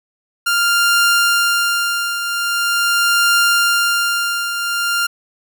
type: tone with tremolo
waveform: sawtooth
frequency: 1396.9 Hz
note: F6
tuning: in tune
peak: -7 dBFS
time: 0.46-5.07 s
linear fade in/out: 10 ms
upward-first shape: triangle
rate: 0.43 Hz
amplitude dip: 65%
effects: none